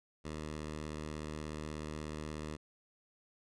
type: tone with pitch glide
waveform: 10% pulse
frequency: 77.1 to 76.57 Hz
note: D#2 to D#2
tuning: -15 to -27 cents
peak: -32 dBFS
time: 0.24-2.57 s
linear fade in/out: 20 ms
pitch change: -12 cents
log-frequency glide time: 0.38-0.46 s
effects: resampled to 22050 Hz